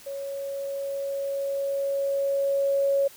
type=tone with level ramp; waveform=sine; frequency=554.4 Hz; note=C#5; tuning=in tune; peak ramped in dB=-31 to -19 dBFS; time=0.06-3.08 s; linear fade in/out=10 ms; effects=white hiss -49 dBFS RMS until 3.16 s